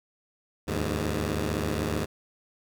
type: tone cluster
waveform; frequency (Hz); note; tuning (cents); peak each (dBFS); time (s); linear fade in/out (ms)
10% pulse; 75.7 / 82.8 / 103.5; D#2 / E2 / G#2; -47 / +8 / -5; -21 / -29 / -23; 0.67-2.06; 20
effects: none